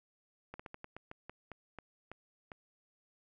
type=slowing click train; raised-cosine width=0.5 ms; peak=-30 dBFS; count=12; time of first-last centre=0.54-2.518 s; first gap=55 ms; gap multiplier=1.22; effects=none